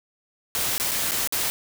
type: noise with dropouts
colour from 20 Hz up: white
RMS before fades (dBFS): -25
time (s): 0.55-1.5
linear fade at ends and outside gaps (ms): 0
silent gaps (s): 0.78-0.799 / 0.911-0.916 / 1.111-1.118 / 1.274-1.324
effects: none